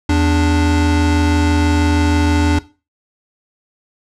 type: tone pair together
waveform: square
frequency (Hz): 82.41 / 293.5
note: E2 / D4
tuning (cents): 0 / -1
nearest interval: octave + minor seventh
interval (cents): 2199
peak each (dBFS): -15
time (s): 0.09-2.59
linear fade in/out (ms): 5
effects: noise-tail reverb RT60 0.3 s tail -17 dB re dry + low-pass 7000 Hz 12 dB/octave